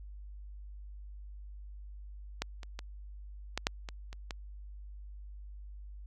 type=clicks; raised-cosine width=0.2 ms; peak=-15 / -28 / -23 / -15 / -10 / -24 / -29 / -21 dBFS; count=8; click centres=2.42 / 2.632 / 2.791 / 3.576 / 3.669 / 3.888 / 4.129 / 4.308 s; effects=added 50 Hz sine -44 dBFS peak until 6.06 s